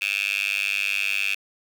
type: tone with high-pass filter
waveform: 10% pulse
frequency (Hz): 99.8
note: G2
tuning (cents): +32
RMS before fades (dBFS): -25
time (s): 0.01-1.35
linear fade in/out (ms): 10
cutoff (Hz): 2600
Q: 9.8
effects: 9-bit